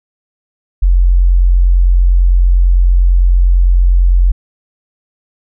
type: tone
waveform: sine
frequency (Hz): 44.45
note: F1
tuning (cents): +31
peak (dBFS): -5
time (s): 0.82-4.32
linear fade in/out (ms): 10
effects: none